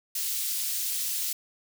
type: high-pass noise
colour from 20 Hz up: white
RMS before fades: -30 dBFS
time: 0.15-1.33 s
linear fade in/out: 5 ms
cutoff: 3700 Hz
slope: 12 dB/octave
effects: none